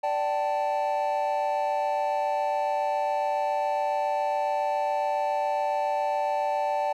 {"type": "chord", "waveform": "triangle", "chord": "D suspended fourth", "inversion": "none", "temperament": "equal with one note detuned", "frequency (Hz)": [587.3, 772.8, 880], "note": ["D5", "G5", "A5"], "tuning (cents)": [0, -25, 0], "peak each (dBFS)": -26, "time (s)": [0.03, 6.93], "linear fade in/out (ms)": 10, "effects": ["tanh soft clip ceiling -15 dBFS"]}